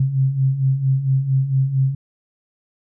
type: beating tone pair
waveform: sine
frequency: 130.81 / 135.21 Hz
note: C3 / C#3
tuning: 0 / -43 cents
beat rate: 4.4 Hz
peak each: -22 / -16 dBFS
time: 0-1.95 s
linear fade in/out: 5 ms
effects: none